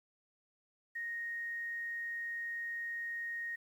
sine tone with quantisation, 1864.7 Hz, A#6, in tune, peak -37 dBFS, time 0.95-3.56 s, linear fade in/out 10 ms, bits 11, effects none

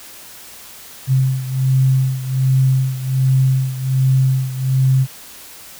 sine beating tone pair, 131.4 / 132.7 Hz, C3 / C3, +8 / +25 cents, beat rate 1.3 Hz, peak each -14 / -18 dBFS, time 1.07-5.07 s, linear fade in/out 50 ms, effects white hiss -38 dBFS RMS until 5.79 s

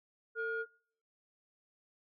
sine tone pair together, 449.7 / 1426.8 Hz, A4 / F6, +38 / +37 cents, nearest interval octave + minor sixth, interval 1999 cents, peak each -36 / -34 dBFS, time 0.35-0.66 s, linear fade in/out 50 ms, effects noise-tail reverb RT60 0.5 s tail -22 dB re dry + tanh soft clip ceiling -28 dBFS

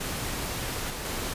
pink noise with level steps, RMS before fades -32 / -35 / -32 dBFS, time 0-1.34 s, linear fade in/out 10 ms, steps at 0.9 / 1.05 s, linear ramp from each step 2 ms, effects resampled to 32000 Hz

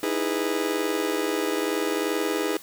40% pulse chord, E major seventh, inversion third, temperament just, 309 / 329.6 / 412 / 494.4 Hz, D#4 / E4 / G#4 / B4, -12 / 0 / -14 / +2 cents, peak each -29 / -30 / -27 / -30 dBFS, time 0.03-2.57 s, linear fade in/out 2 ms, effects white hiss -46 dBFS RMS until 2.62 s

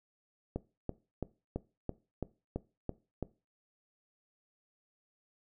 click train, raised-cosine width 2 ms, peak -21 dBFS, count 9, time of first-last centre 0.56-3.227 s, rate 3 Hz, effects noise-tail reverb RT60 0.3 s tail -19 dB re dry

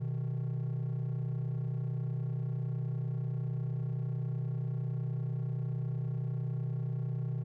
triangle tone pair together, 124.89 / 155.56 Hz, B2 / D#3, +20 / 0 cents, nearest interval major third, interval 380 cents, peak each -30 / -33 dBFS, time 0-7.44 s, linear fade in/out 20 ms, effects tanh soft clip ceiling -27 dBFS

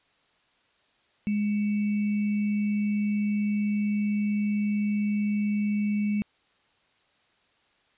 sine tone with sample-and-hold, 207.8 Hz, G#3, 1 cent sharp, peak -23 dBFS, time 1.27-6.22 s, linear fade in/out 0 ms, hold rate 2450 Hz, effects white hiss -66 dBFS RMS until 7.97 s + resampled to 8000 Hz

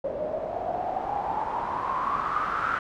white noise with low-pass filter sweep, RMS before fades -29 dBFS, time 0.04-2.79 s, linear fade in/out 5 ms, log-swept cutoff 560 to 1400 Hz, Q 9.4, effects none

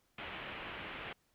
white low-pass noise, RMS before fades -45 dBFS, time 0.18-1.13 s, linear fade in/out 5 ms, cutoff 3100 Hz, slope 48 dB/octave, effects pink hiss -75 dBFS RMS until 1.34 s

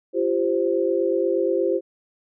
sine chord, F suspended second, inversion none, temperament equal with one note detuned, 343.6 / 392 / 523.3 Hz, F4 / G4 / C5, -28 / 0 / 0 cents, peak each -23 dBFS, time 0.13-1.81 s, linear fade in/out 50 ms, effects none

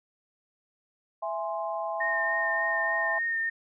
sine chord, E augmented, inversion none, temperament equal with one note detuned, 662.3 / 830.6 / 1046.5 Hz, E5 / G#5 / B#5, +8 / 0 / 0 cents, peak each -32 / -34 / -35 dBFS, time 1.22-3.19 s, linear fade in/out 10 ms
sine tone with vibrato, 1832 Hz, A#6, 31 cents flat, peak -26 dBFS, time 2-3.5 s, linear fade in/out 10 ms, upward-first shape triangle, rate 3.4 Hz, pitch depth 22 cents each way
effects none

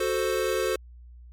square chord, F# diminished, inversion none, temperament equal, 370 / 440 / 523.3 Hz, F#4 / A4 / C5, 0 / 0 / 0 cents, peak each -29 dBFS, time 0-0.76 s, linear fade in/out 5 ms, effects added 60 Hz sine -44 dBFS peak until 1.32 s + MP3 64 kbps

